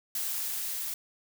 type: noise with level ramp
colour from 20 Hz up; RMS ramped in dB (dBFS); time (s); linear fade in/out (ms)
blue; -32 to -35; 0.15-0.94; 2
effects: none